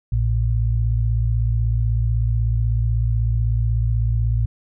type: tone pair together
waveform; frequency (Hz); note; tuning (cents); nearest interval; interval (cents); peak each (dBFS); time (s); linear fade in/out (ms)
sine; 57.34 / 113.5; A#1 / A#2; -28 / -46; octave; 1182; -19; 0.12-4.46; 5
effects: none